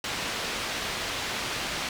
white low-pass noise, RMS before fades -32 dBFS, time 0.04-1.89 s, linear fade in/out 2 ms, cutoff 4000 Hz, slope 12 dB/octave, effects none

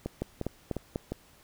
two click trains, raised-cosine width 2 ms, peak -17 / -19 dBFS, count 4 / 4, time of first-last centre 0.22-0.959 / 0.06-1.12 s, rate 4.06 / 2.83 Hz, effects pink hiss -59 dBFS RMS until 1.43 s

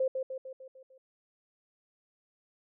sine tone with echo, 524 Hz, C5, 2 cents sharp, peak -25 dBFS, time 0-0.08 s, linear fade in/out 5 ms, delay 150 ms, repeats 6, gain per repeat -5 dB, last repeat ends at 0.98 s, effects none

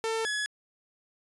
sawtooth tone pair in turn, 448.1 / 1691.8 Hz, A4 / G#6, +32 / +32 cents, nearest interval octave + major seventh, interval 2300 cents, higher second, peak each -24 / -25 dBFS, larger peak first, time 0.04-0.25 / 0.25-0.46 s, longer neither, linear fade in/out 0 ms, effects resampled to 24000 Hz

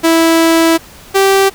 sawtooth tone pair in turn, 328.5 / 389.7 Hz, E4 / G4, -6 / -10 cents, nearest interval minor third, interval 296 cents, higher second, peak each -3 dBFS, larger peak neither, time 0.03-0.78 / 1.14-1.5 s, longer first, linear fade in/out 20 ms, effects pink hiss -37 dBFS RMS until 1.54 s

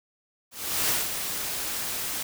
white noise with ADSR envelope, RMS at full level -24 dBFS, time 0.51-2.23 s, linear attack 380 ms, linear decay 190 ms, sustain -7 dB, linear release 5 ms, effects none

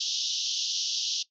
white band-pass noise, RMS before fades -30 dBFS, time 0-1.23 s, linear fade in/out 10 ms, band 2900 to 6200 Hz, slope 96 dB/octave, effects noise-tail reverb RT60 0.1 s tail -17 dB re dry

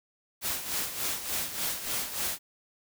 white noise with tremolo, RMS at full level -30 dBFS, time 0.41-2.39 s, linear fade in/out 50 ms, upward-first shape sine, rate 3.4 Hz, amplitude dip 65%, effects none

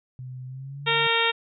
sine tone with pitch glide, 127.8 to 145.96 Hz, C3 to D3, -40 to -10 cents, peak -34 dBFS, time 0.19-1.07 s, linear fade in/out 0 ms, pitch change +230 cents, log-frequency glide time 0.46-0.91 s
harmonic tone, 460 Hz, A#4, 23 cents flat, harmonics 1 / 2 / 3 / 4 / 5 / 6 / 7 / 8, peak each -28 / -28 / -28 / -28 / -28 / -28 / -28 / -28 dBFS, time 0.86-1.32 s, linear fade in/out 20 ms
effects none

